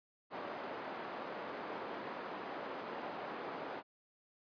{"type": "band-pass noise", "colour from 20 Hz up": "white", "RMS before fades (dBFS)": -44, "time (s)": [0.3, 3.83], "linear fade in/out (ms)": 50, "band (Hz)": [280, 980], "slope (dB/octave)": 12, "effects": ["resampled to 11025 Hz"]}